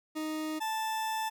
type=tone pair in turn; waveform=40% pulse; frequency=311.1 / 879.9 Hz; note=D#4 / A5; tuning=0 / 0 cents; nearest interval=octave + tritone; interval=1800 cents; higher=second; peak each=-32 / -30 dBFS; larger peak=second; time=0.15-0.6 / 0.6-1.3 s; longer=second; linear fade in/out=20 ms; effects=none